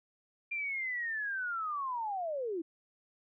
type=linear sweep; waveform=sine; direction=down; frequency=2400 to 311.1 Hz; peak=-33 dBFS; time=0.51-2.62 s; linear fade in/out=10 ms; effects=none